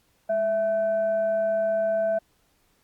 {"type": "tone with frequency modulation", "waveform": "sine", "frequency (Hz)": 660, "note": "E5", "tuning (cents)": 2, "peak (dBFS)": -21, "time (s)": [0.29, 2.19], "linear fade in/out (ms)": 10, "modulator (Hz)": 865, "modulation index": 0.24, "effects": ["pink hiss -66 dBFS RMS until 2.83 s", "Opus 48 kbps"]}